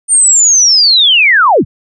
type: linear sweep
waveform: sine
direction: down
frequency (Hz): 8970 to 58.27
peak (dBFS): -4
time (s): 0.08-1.65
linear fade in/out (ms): 50
effects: none